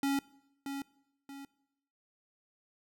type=tone with echo; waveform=square; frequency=277.2 Hz; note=C#4; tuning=in tune; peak=-29 dBFS; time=0.03-0.19 s; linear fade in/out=2 ms; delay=630 ms; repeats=2; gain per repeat=-8 dB; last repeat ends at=1.45 s; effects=noise-tail reverb RT60 0.8 s tail -21 dB re dry